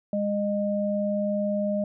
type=tone pair together; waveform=sine; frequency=204.6 / 613 Hz; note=G#3 / D#5; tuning=-26 / -26 cents; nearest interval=octave + perfect fifth; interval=1900 cents; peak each=-26 dBFS; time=0.13-1.84 s; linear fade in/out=2 ms; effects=none